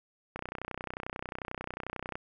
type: click train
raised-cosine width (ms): 0.5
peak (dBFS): -21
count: 57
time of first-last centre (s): 0.36-2.155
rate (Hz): 31.2
effects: none